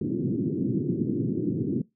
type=band-pass noise; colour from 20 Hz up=white; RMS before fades=-27 dBFS; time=0.01-1.82 s; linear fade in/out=5 ms; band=110 to 360 Hz; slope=48 dB/octave; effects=noise-tail reverb RT60 0.2 s tail -23 dB re dry